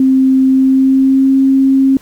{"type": "tone with pitch glide", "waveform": "sine", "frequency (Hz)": [263.5, 268.4], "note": ["C4", "C4"], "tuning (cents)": [12, 44], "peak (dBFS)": -6, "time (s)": [0, 1.97], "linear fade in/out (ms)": 2, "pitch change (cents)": 32, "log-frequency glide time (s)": [0.48, 1.34], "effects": ["pink hiss -43 dBFS RMS until 2.01 s"]}